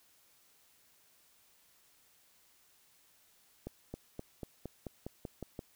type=accelerating click train; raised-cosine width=2 ms; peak=-27 dBFS; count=10; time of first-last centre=3.67-5.592 s; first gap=270 ms; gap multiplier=0.94; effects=white hiss -67 dBFS RMS until 5.75 s